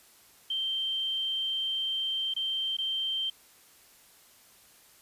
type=tone with dropouts; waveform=sine; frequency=3136 Hz; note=G7; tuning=in tune; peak=-28 dBFS; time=0.5-3.3 s; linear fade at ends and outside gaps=5 ms; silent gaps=2.339-2.363 / 2.769-2.785 s; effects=white hiss -58 dBFS RMS until 5.01 s + resampled to 32000 Hz